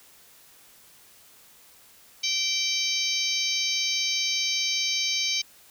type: harmonic tone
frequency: 775 Hz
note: G5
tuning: 20 cents flat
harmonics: 3 / 4 / 5 / 6 / 7 / 8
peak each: -31 / -31 / -31 / -31 / -31 / -31 dBFS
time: 2.23-5.42 s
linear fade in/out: 10 ms
effects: white hiss -54 dBFS RMS until 5.7 s